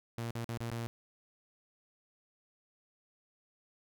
sawtooth tone with dropouts, 116.54 Hz, A#2, in tune, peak -32 dBFS, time 0.18-0.87 s, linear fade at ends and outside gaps 0 ms, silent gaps 0.309-0.353 / 0.444-0.491 / 0.575-0.605 / 0.702-0.716 s, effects none

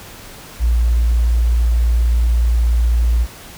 sine tone, 58.27 Hz, A#1, in tune, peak -11 dBFS, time 0.59-3.27 s, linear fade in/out 50 ms, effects pink hiss -37 dBFS RMS until 3.57 s

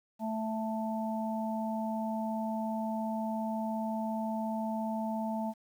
harmonic tone, 220.7 Hz, A3, 5 cents sharp, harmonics 1 / 3 / 4, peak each -33 / -38 / -38 dBFS, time 0.19-5.54 s, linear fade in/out 50 ms, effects 10-bit

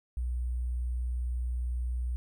sine tone with sample-and-hold, 61.1 Hz, B1, 18 cents flat, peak -29 dBFS, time 0.17-2.16 s, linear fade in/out 0 ms, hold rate 8820 Hz, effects none

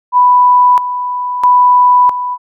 sine tone with tremolo, 990 Hz, B5, 4 cents sharp, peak -4 dBFS, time 0.12-2.38 s, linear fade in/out 50 ms, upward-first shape square, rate 0.76 Hz, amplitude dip 70%, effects none

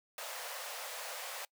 pink high-pass noise, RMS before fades -43 dBFS, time 0.18-1.45 s, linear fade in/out 2 ms, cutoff 480 Hz, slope 96 dB/octave, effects noise-tail reverb RT60 0.1 s tail -24 dB re dry

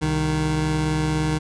25% pulse tone pair together, 65.41 / 154.9 Hz, C2 / D#3, 0 / -7 cents, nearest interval octave + minor third, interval 1493 cents, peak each -24 / -17 dBFS, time 0.01-1.39 s, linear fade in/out 20 ms, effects resampled to 22050 Hz

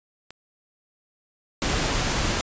click, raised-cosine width 0.2 ms, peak -23 dBFS, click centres 0.306 s
pink noise, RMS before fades -24 dBFS, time 1.62-2.41 s, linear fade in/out 0 ms
effects resampled to 16000 Hz

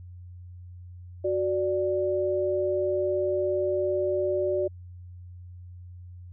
sine tone pair together, 369.7 / 587.3 Hz, F#4 / D5, -1 / 0 cents, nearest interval minor sixth, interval 801 cents, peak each -26 dBFS, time 1.24-4.68 s, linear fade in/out 10 ms, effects added 89 Hz sine -41 dBFS peak until 6.32 s

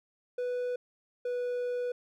triangle tone pair in turn, 493.9 / 491.1 Hz, B4 / B4, 0 / -10 cents, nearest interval unison, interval 10 cents, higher first, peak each -28 dBFS, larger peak neither, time 0.38-0.76 / 1.25-1.92 s, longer second, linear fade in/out 5 ms, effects none

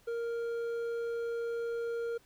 triangle tone with hard clipping, 466.2 Hz, A#4, in tune, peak -34 dBFS, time 0.07-2.18 s, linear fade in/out 10 ms, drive 9 dB, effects pink hiss -65 dBFS RMS until 2.25 s

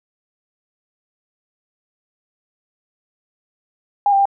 sine tone with pitch steps, 813 / 789 / 795 Hz, G#5 / G5 / G5, -37 / +11 / +24 cents, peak -11 dBFS, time 4.06-4.255 s, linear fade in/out 2 ms, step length 65 ms, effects none

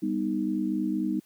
sine chord, G augmented, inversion none, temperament equal with one note detuned, 198.16 / 246.9 / 311.1 Hz, G3 / B3 / D#4, +19 / 0 / 0 cents, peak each -30 / -31 / -28 dBFS, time 0.02-1.2 s, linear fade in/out 10 ms, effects white hiss -63 dBFS RMS until 1.25 s + high-pass 80 Hz 12 dB/octave

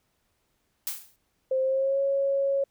blue noise with exponential decay, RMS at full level -28 dBFS, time 0.87-1.16 s, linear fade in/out 0 ms, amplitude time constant 63 ms
sine tone with pitch glide, 524 to 551.3 Hz, C5 to C#5, +2 to -10 cents, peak -22 dBFS, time 1.51-2.64 s, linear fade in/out 5 ms, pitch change +88 cents, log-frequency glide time 1.62-2 s
effects pink hiss -73 dBFS RMS until 2.7 s

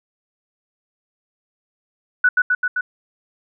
sine tone with echo, 1480 Hz, F#6, in tune, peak -10 dBFS, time 2.24-2.29 s, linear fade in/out 5 ms, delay 130 ms, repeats 4, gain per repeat -2 dB, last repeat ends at 2.81 s, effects none

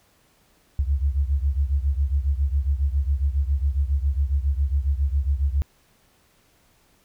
sine beating tone pair, 67.5 / 74.8 Hz, C#2 / D2, -45 / +32 cents, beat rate 7.3 Hz, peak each -21 / -24 dBFS, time 0.79-5.62 s, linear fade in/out 0 ms, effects pink hiss -61 dBFS RMS until 7.04 s

